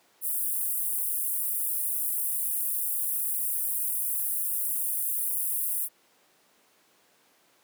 pink high-pass noise, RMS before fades -29 dBFS, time 0.21-5.89 s, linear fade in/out 50 ms, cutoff 9600 Hz, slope 48 dB/octave, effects pink hiss -63 dBFS RMS until 7.63 s + high-pass 300 Hz 12 dB/octave

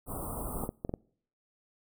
pink band-stop noise, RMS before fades -37 dBFS, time 0.06-0.69 s, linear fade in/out 50 ms, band 1300 to 8400 Hz, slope 96 dB/octave
clicks, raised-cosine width 2 ms, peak -20 dBFS, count 5, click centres 0.637 / 0.691 / 0.849 / 0.894 / 0.939 s
effects noise-tail reverb RT60 0.6 s tail -25 dB re dry

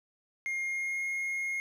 triangle tone with pitch glide, 2130 to 2147 Hz, C7 to C7, +30 to +44 cents, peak -29 dBFS, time 0.46-1.6 s, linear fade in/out 0 ms, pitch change +14 cents, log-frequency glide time 0.64-1.05 s, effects none

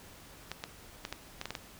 clicks, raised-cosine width 0.2 ms, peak -19 dBFS, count 8, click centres 0.516 / 0.639 / 1.051 / 1.126 / 1.414 / 1.456 / 1.506 / 1.552 s, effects pink hiss -53 dBFS RMS until 1.79 s

